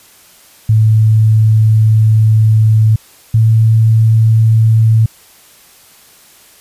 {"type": "tone pair in turn", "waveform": "sine", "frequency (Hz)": [109.5, 111.54], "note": ["A2", "A2"], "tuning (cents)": [-8, 24], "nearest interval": "unison", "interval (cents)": 32, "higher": "second", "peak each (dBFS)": -5, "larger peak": "neither", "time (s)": [[0.69, 2.96], [3.34, 5.06]], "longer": "first", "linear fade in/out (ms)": 5, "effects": ["white hiss -43 dBFS RMS until 6.6 s", "resampled to 32000 Hz"]}